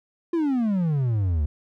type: exponential sweep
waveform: triangle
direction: down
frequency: 350 to 70.7 Hz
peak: -18 dBFS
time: 0.33-1.46 s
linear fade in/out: 5 ms
effects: none